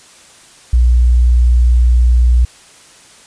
sine tone, 60.4 Hz, B1, 38 cents flat, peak -6 dBFS, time 0.73-2.45 s, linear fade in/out 5 ms, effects white hiss -42 dBFS RMS until 3.26 s + resampled to 22050 Hz

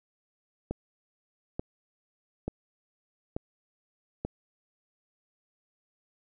click train, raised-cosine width 2 ms, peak -18 dBFS, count 5, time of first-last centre 0.71-4.25 s, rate 1.13 Hz, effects none

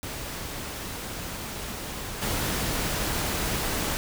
pink noise with level steps, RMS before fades -35 / -28 dBFS, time 0.03-3.97 s, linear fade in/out 0 ms, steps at 2.21 s, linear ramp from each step 20 ms, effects none

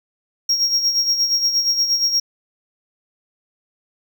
triangle tone with tremolo, 5588 Hz, F8, in tune, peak -12 dBFS, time 0.49-2.2 s, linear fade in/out 5 ms, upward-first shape sine, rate 8.5 Hz, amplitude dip 60%, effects none

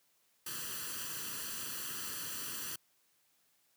white noise with comb filter, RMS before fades -41 dBFS, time 0.46-2.76 s, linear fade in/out 5 ms, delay 0.67 ms, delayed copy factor +0.75, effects white hiss -73 dBFS RMS until 3.76 s + high-pass 100 Hz 12 dB/octave

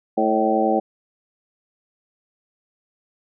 harmonic tone with a mistuned harmonic, 110 Hz, A2, in tune, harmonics 2 / 3 / 4 / 5 / 6 / 7, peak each -24 / -23 / -25 / -23 / -26 / -21 dBFS, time 0.17-0.8 s, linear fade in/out 10 ms, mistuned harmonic 6, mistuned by -58 cents, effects none

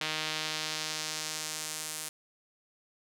sawtooth tone with band-pass filter sweep, 155.56 Hz, D#3, in tune, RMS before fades -36 dBFS, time 0.01-2.09 s, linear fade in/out 2 ms, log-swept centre 3300 to 9400 Hz, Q 1.2, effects none

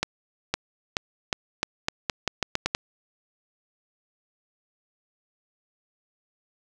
accelerating click train, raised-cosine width 0.2 ms, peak -6 dBFS, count 12, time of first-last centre 0.03-2.749 s, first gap 510 ms, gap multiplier 0.84, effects none

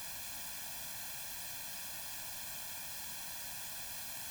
white noise with comb filter, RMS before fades -44 dBFS, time 0-4.3 s, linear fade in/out 0 ms, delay 1.2 ms, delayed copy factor +0.95, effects none

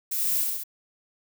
violet noise with echo, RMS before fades -28 dBFS, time 0.11-0.44 s, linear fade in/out 10 ms, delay 66 ms, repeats 3, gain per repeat -2 dB, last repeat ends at 0.638 s, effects none

